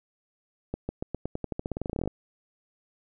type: accelerating click train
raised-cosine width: 2 ms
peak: -17 dBFS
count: 22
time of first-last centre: 0.74-2.076 s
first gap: 150 ms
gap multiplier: 0.9
effects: none